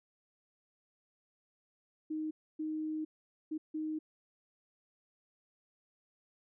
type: tone bursts at uneven times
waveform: sine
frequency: 311.1 Hz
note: D#4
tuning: in tune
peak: -34 dBFS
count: 4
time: 2.1-2.31 / 2.59-3.05 / 3.51-3.58 / 3.74-3.99 s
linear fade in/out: 10 ms
effects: none